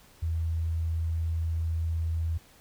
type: tone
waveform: sine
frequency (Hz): 81.9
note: E2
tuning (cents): -11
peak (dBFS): -26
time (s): 0.22-2.38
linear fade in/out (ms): 10
effects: pink hiss -57 dBFS RMS until 2.6 s